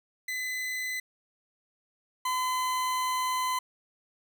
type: tone pair in turn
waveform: 40% pulse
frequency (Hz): 2018 / 1018.1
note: B6 / C6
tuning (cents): +37 / -48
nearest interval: octave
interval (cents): 1185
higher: first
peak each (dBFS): -30 / -26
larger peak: second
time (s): 0.28-1 / 2.25-3.59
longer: second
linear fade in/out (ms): 5
effects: none